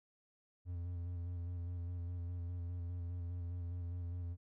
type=tone with vibrato; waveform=triangle; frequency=87.31 Hz; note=F2; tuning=in tune; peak=-37 dBFS; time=0.65-4.37 s; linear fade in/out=50 ms; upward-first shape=square; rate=4.9 Hz; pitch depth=25 cents each way; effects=none